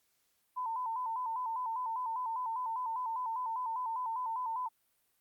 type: tone with vibrato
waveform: sine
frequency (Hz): 953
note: A#5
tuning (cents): +38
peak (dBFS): -33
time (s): 0.56-4.69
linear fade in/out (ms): 20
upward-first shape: square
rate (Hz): 5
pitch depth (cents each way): 93
effects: white hiss -75 dBFS RMS until 5.2 s + Opus 48 kbps